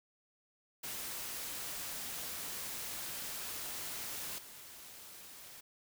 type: noise with level steps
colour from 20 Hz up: white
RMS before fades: -42 / -52 dBFS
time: 0.83-5.61 s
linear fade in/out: 10 ms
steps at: 4.38 s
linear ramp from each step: 5 ms
effects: none